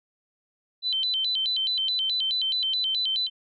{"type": "tone with vibrato", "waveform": "sine", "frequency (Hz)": 3520, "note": "A7", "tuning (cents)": 0, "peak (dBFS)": -23, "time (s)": [0.82, 3.3], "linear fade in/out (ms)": 50, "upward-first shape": "square", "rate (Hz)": 4.7, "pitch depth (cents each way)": 220, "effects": []}